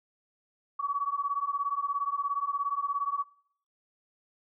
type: beating tone pair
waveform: sine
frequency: 1124 / 1141 Hz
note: C#6 / C#6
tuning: +24 / +50 cents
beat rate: 17 Hz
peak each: -31 dBFS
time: 0.79-3.24 s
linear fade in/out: 10 ms
effects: noise-tail reverb RT60 0.6 s tail -21 dB re dry